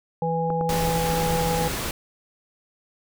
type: harmonic tone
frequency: 164.81 Hz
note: E3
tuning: in tune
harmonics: 1 / 3 / 5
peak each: -26 / -26 / -26 dBFS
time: 0.22-1.68 s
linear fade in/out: 2 ms
type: clicks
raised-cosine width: 1 ms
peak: -17 dBFS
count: 3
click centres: 0.503 / 0.611 / 1.199 s
type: noise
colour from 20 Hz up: pink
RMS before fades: -28 dBFS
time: 0.69-1.91 s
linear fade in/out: 2 ms
effects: none